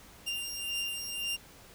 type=beating tone pair; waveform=sawtooth; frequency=2791 / 2792.9 Hz; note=F7 / F7; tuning=-2 / -1 cents; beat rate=1.9 Hz; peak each=-35 / -32 dBFS; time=0.26-1.37 s; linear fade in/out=20 ms; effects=pink hiss -54 dBFS RMS until 1.74 s